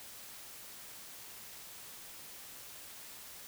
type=silence; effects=white hiss -50 dBFS RMS until 3.47 s